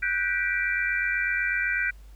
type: chord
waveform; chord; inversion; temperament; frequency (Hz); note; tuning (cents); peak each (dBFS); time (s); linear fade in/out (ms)
sine; G major seventh; third; equal with one note detuned; 1480 / 1568 / 1951.7 / 2349; F#6 / G6 / B6 / D7; 0 / 0 / -21 / 0; -29; 0.02-1.91; 10
effects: added 50 Hz sine -44 dBFS peak until 2.15 s + pink hiss -61 dBFS RMS until 2.15 s